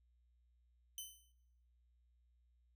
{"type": "tone with exponential decay", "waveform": "10% pulse", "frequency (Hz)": 3044, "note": "F#7", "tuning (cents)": 48, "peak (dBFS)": -34, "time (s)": [0.98, 1.32], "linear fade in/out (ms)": 1, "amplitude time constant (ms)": 72, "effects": ["noise-tail reverb RT60 0.9 s tail -22 dB re dry", "added 60 Hz sine -70 dBFS peak until 2.75 s"]}